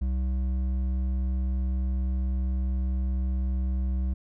sine tone with hard clipping, 64.1 Hz, C2, 35 cents flat, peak -26 dBFS, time 0.01-4.14 s, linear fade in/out 10 ms, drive 7 dB, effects none

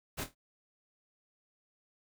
pink noise with echo, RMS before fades -37 dBFS, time 0.17-0.25 s, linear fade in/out 20 ms, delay 25 ms, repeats 4, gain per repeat -9 dB, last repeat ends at 0.35 s, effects none

